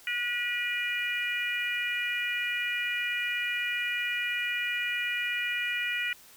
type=harmonic tone; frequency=484.1 Hz; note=B4; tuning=35 cents flat; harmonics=3 / 4 / 5 / 6; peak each=-36 / -32 / -32 / -36 dBFS; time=0.07-6.13 s; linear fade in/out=2 ms; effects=white hiss -54 dBFS RMS until 6.36 s